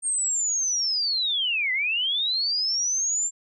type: linear two-way sweep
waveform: sine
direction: down then up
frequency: 8690 to 1975.5 to 7410 Hz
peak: -22 dBFS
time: 0.02-3.31 s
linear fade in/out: 50 ms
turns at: 1.72 s
effects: none